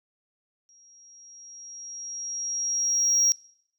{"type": "tone with exponential growth", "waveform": "sine", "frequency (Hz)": 5640, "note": "F8", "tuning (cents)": 16, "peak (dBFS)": -15, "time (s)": [0.69, 3.32], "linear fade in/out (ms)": 0, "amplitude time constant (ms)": 570, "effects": ["noise-tail reverb RT60 0.7 s tail -23 dB re dry", "tanh soft clip ceiling -16 dBFS"]}